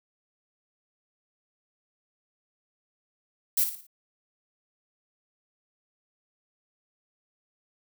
violet noise with echo, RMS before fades -23 dBFS, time 3.57-3.64 s, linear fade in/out 5 ms, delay 57 ms, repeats 4, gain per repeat -8 dB, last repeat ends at 3.868 s, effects none

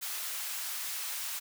white high-pass noise, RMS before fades -37 dBFS, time 0.01-1.4 s, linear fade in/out 20 ms, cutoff 1000 Hz, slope 12 dB/octave, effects none

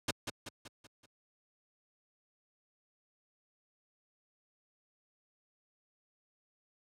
pink noise with echo, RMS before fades -31 dBFS, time 0.08-0.11 s, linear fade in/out 5 ms, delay 190 ms, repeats 5, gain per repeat -6 dB, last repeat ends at 1.06 s, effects high-pass 80 Hz 12 dB/octave + low-pass 9000 Hz 12 dB/octave

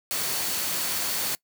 sine tone in noise, 4454 Hz, C#8, 7 cents sharp, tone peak -37 dBFS, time 0.11-1.35 s, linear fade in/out 0 ms, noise white, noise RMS -28 dBFS, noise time 0.11-1.35 s, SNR -12 dB, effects noise-tail reverb RT60 0.1 s tail -23 dB re dry + high-pass 100 Hz 12 dB/octave

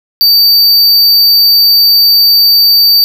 square tone, 4616 Hz, D8, 31 cents flat, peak -4 dBFS, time 0.21-3.04 s, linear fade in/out 0 ms, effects none

